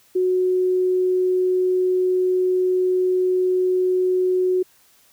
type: tone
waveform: sine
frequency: 367.7 Hz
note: F#4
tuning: 11 cents flat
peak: -16 dBFS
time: 0.15-4.63 s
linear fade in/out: 10 ms
effects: white hiss -56 dBFS RMS until 5.12 s